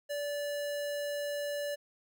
square tone, 580 Hz, D5, 22 cents flat, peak -34 dBFS, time 0.09-1.76 s, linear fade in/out 20 ms, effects none

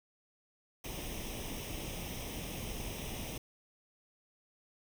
pink noise with comb filter, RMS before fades -41 dBFS, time 0.84-3.38 s, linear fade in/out 5 ms, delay 0.34 ms, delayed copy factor +0.7, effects none

